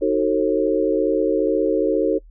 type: chord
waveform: sine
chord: D# diminished seventh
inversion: none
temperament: just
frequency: 311.1 / 373.4 / 448 / 537.6 Hz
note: D#4 / F#4 / A4 / C5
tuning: 0 / +16 / +31 / +47 cents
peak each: -22 / -22 / -20 / -22 dBFS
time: 0.01-2.19 s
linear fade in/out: 20 ms
effects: noise-tail reverb RT60 0.1 s tail -24 dB re dry + added 40 Hz sine -42 dBFS peak until 2.3 s